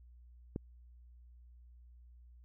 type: click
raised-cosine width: 3 ms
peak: -24 dBFS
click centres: 0.561 s
effects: added 60 Hz sine -55 dBFS peak until 2.44 s